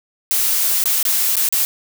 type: noise with dropouts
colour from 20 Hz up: blue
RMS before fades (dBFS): -17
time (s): 0.31-1.65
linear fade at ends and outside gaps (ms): 0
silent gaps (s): 0.839-0.857 / 1.028-1.052 / 1.356-1.367 / 1.488-1.525
effects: none